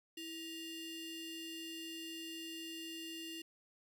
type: ring-modulated tone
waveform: 40% pulse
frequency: 1568 Hz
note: G6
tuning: in tune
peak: -40 dBFS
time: 0.17-3.42 s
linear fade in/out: 5 ms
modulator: 1240 Hz
effects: none